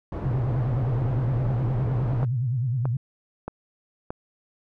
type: low-pass noise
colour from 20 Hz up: pink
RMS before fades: -32 dBFS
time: 0.12-2.25 s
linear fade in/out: 2 ms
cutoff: 760 Hz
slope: 12 dB/octave
type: tone with vibrato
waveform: sine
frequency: 124.1 Hz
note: B2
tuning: 9 cents sharp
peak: -22 dBFS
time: 0.25-2.97 s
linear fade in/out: 5 ms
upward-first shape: sine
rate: 9.7 Hz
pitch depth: 160 cents each way
type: click train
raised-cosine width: 1 ms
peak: -17 dBFS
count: 4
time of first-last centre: 2.23-4.105 s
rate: 1.6 Hz
effects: none